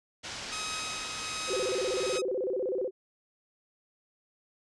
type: low-pass noise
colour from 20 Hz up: white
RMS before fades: -40 dBFS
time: 0.23-2.19 s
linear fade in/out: 20 ms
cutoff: 6200 Hz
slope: 24 dB/octave
type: tone with tremolo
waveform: 10% pulse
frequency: 1267 Hz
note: D#6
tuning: 31 cents sharp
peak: -26 dBFS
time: 0.51-2.22 s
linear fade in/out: 20 ms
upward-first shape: sine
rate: 1.3 Hz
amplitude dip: 40%
type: tone with vibrato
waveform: sine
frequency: 440 Hz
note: A4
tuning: in tune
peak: -28 dBFS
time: 1.47-2.91 s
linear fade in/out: 50 ms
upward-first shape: square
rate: 16 Hz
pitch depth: 260 cents each way
effects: resampled to 24000 Hz